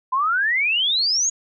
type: exponential sweep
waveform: sine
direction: up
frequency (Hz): 1000 to 6830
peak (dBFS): -17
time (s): 0.12-1.3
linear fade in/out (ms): 10
effects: none